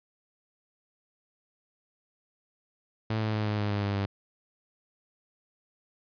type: tone with pitch steps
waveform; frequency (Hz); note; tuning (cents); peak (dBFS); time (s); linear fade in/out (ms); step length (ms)
sawtooth; 110 / 108.42 / 106.87 / 105.34 / 103.83 / 102.34 / 100.87 / 99.42; A2 / A2 / A2 / G#2 / G#2 / G#2 / G2 / G2; 0 / -25 / -50 / +25 / 0 / -25 / +50 / +25; -23; 3.1-4.06; 5; 120
effects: resampled to 11025 Hz